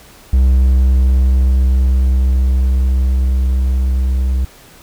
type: tone with level ramp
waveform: triangle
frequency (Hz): 64.6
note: C2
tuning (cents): -21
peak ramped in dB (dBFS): -5 to -10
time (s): 0.33-4.45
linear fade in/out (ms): 5
effects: pink hiss -42 dBFS RMS until 4.82 s